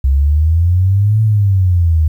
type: exponential two-way sweep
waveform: sine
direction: up then down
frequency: 65.7 to 110.7 to 76.8 Hz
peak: -8 dBFS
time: 0.04-2.08 s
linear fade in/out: 5 ms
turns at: 1.22 s
effects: 8-bit